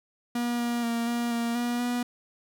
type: tone with pitch steps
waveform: 45% pulse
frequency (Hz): 239.7 / 238.1 / 233.1 / 237.5 / 234 / 240.6 / 243.4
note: A#3 / A#3 / A#3 / A#3 / A#3 / B3 / B3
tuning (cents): +48 / +37 / 0 / +33 / +7 / -45 / -25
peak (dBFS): -26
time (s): 0.35-2.03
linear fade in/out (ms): 5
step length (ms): 240
effects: none